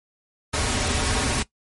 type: noise with comb filter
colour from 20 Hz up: pink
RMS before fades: -23 dBFS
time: 0.53-1.43 s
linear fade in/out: 10 ms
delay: 5.9 ms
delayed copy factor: -0.75
effects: noise-tail reverb RT60 0.1 s tail -18 dB re dry + MP3 48 kbps